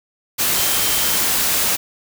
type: tone in noise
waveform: sine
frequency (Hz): 3136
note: G7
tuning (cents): 0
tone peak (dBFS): -29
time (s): 0.55-1.18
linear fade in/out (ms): 20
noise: white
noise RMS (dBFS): -18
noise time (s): 0.38-1.77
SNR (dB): -14
effects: none